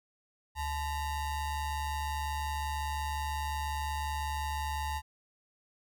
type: ring-modulated tone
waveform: square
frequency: 471.8 Hz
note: A#4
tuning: 21 cents sharp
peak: -30 dBFS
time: 0.55-5.02 s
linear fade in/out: 50 ms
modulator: 399 Hz
effects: none